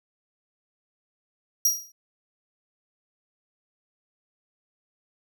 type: tone with exponential decay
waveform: sawtooth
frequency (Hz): 5710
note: F8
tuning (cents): +37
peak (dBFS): -13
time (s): 1.65-1.92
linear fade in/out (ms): 5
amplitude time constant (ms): 58
effects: none